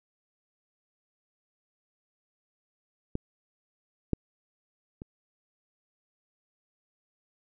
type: clicks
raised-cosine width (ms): 3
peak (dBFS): -17 / -12 / -27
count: 3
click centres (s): 3.154 / 4.133 / 5.019
effects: none